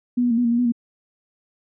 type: tone with pitch steps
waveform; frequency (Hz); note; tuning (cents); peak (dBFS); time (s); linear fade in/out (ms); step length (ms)
sine; 244.9 / 243.3 / 229.5 / 244.3 / 233.2 / 237 / 246.1 / 235.6; B3 / B3 / A#3 / B3 / A#3 / A#3 / B3 / A#3; -14 / -26 / -27 / -19 / +1 / +29 / -6 / +19; -16; 0.17-0.722; 10; 69
effects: none